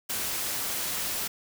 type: noise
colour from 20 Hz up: white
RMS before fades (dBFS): -31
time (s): 0.09-1.28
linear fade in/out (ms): 10
effects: none